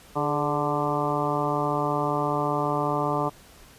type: harmonic tone with a mistuned harmonic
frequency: 147.3 Hz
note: D3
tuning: 6 cents sharp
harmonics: 1 / 2 / 3 / 4 / 5 / 6 / 7 / 8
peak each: -31 / -31 / -31 / -31 / -31 / -31 / -31 / -31 dBFS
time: 0.15-3.3 s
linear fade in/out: 20 ms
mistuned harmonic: 3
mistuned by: -59 cents
effects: pink hiss -51 dBFS RMS until 3.78 s + resampled to 32000 Hz